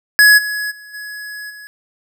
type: tone with level steps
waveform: square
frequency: 1684 Hz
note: G#6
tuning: 24 cents sharp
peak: -6 / -20 / -36 / -28 / -34 dBFS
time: 0.19-1.67 s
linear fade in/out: 0 ms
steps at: 0.37 / 0.7 / 0.93 / 1.49 s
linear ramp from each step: 20 ms
effects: none